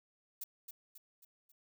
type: noise with echo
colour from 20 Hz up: violet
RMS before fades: -42 dBFS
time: 0.41-0.44 s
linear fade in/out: 5 ms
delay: 270 ms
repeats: 4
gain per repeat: -6 dB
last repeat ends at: 1.52 s
effects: none